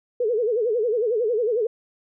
sine tone with vibrato, 456.2 Hz, A#4, 37 cents flat, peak -19 dBFS, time 0.2-1.67 s, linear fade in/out 5 ms, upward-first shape sine, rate 11 Hz, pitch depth 160 cents each way, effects none

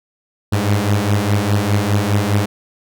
sawtooth beating tone pair, 100 / 104.9 Hz, G2 / G#2, +35 / +18 cents, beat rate 4.9 Hz, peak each -13 dBFS, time 0.52-2.46 s, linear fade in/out 10 ms, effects none

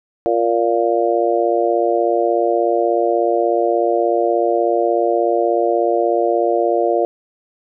harmonic tone, 116.54 Hz, A#2, in tune, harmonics 3 / 4 / 5 / 6, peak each -19 / -19 / -19 / -19 dBFS, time 0.26-7.05 s, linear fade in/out 0 ms, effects none

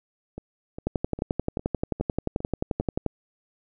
two click trains, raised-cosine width 2 ms, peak -22 / -11 dBFS, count 7 / 26, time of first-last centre 0.38-2.809 / 0.87-3.063 s, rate 2.47 / 11.4 Hz, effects none

